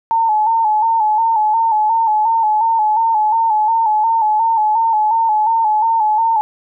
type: tone with vibrato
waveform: sine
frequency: 881 Hz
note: A5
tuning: 2 cents sharp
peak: -11 dBFS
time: 0.11-6.41 s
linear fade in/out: 0 ms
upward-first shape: square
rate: 2.8 Hz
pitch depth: 53 cents each way
effects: none